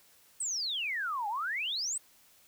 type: exponential two-way sweep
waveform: sine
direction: down then up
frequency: 8500 to 798 to 8500 Hz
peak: -31 dBFS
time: 0.4-1.98 s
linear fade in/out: 5 ms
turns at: 1.28 s
effects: white hiss -62 dBFS RMS until 2.47 s